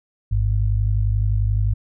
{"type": "tone pair together", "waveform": "sine", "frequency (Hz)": [51.45, 102.9], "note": ["G#1", "G#2"], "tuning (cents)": [-16, -16], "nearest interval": "octave", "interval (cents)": 1200, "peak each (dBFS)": -19, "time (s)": [0.31, 1.74], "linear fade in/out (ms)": 10, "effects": []}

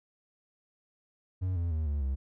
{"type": "tone with pitch steps", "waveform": "triangle", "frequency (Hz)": [92.5, 85.31, 78.69, 72.57, 66.94], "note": ["F#2", "F2", "D#2", "D2", "C2"], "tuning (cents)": [0, -40, 20, -20, 40], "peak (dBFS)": -26, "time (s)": [1.41, 2.16], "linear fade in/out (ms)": 20, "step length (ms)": 150, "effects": []}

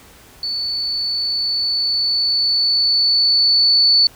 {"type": "tone with level ramp", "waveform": "sine", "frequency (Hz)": 4471, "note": "C#8", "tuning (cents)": 14, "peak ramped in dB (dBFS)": [-20, -9], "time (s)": [0.43, 4.07], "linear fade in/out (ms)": 2, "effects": ["pink hiss -45 dBFS RMS until 4.15 s"]}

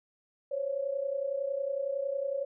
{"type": "tone pair together", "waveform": "sine", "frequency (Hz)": [529, 559.9], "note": ["C5", "C#5"], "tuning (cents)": [19, 17], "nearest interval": "minor second", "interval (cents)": 98, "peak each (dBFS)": [-35, -31], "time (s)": [0.51, 2.45], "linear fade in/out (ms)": 10, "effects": []}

